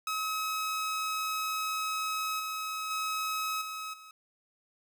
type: tone with level steps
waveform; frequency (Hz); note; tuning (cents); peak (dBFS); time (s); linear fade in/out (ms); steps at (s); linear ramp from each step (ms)
sawtooth; 1279; D#6; +47; -27 / -30 / -27 / -33 / -45; 0.07-4.11; 2; 2.39 / 2.9 / 3.61 / 3.93; 10
effects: none